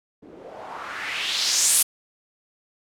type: noise with low-pass filter sweep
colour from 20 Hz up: blue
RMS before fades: -25 dBFS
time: 0.22-1.83 s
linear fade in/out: 10 ms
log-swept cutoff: 300 to 11000 Hz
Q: 2.5
effects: none